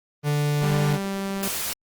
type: tone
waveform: 45% pulse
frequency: 146.83 Hz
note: D3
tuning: in tune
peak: -20 dBFS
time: 0.23-0.99 s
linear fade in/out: 50 ms
type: tone with pitch glide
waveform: sawtooth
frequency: 197.4 to 195.7 Hz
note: G3 to G3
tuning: +12 to -3 cents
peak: -22 dBFS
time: 0.63-1.48 s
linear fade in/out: 2 ms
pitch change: -15 cents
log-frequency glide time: 0.87-1.11 s
type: noise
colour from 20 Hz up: white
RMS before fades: -28 dBFS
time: 1.43-1.73 s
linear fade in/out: 0 ms
effects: Opus 24 kbps